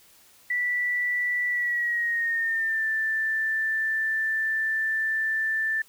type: tone with pitch glide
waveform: sine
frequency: 1963 to 1769.2 Hz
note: B6 to A6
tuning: -11 to +9 cents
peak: -23 dBFS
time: 0.5-5.82 s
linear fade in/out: 5 ms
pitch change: -180 cents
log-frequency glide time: 1.49-2.87 s
effects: white hiss -56 dBFS RMS until 5.88 s